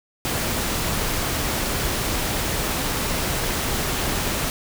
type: noise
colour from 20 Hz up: pink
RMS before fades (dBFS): -24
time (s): 0.25-4.5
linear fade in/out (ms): 0
effects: none